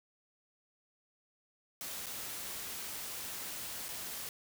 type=noise with dropouts; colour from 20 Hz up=white; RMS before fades=-42 dBFS; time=1.81-4.29 s; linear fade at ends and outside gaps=1 ms; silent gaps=2.06-2.066 / 3.884-3.888 s; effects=none